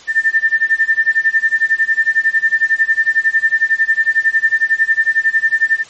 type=tone with tremolo; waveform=sine; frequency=1791 Hz; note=A6; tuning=30 cents sharp; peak=-7 dBFS; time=0.07-5.84 s; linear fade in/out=50 ms; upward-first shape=sine; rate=11 Hz; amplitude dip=95%; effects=white hiss -40 dBFS RMS until 5.89 s + MP3 32 kbps